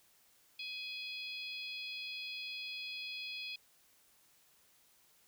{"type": "harmonic tone with a mistuned harmonic", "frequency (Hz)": 839, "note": "G#5", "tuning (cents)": 17, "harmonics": [3, 4, 5, 6], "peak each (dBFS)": [-44, -46, -48, -50], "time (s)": [0.59, 3.56], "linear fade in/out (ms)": 5, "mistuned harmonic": 6, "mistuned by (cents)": -59, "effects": ["white hiss -68 dBFS RMS until 5.27 s"]}